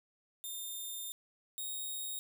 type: tone pair in turn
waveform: 5% pulse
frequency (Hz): 3623 / 3742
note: A7 / A#7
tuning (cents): +50 / +6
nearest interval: minor second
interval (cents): 56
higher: second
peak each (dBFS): -32 / -30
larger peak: second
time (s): 0.44-1.12 / 1.58-2.19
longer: first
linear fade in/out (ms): 0
effects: none